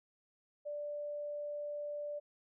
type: tone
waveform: sine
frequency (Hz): 587.3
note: D5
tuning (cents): 0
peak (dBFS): -38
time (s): 0.65-2.2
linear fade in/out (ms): 20
effects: none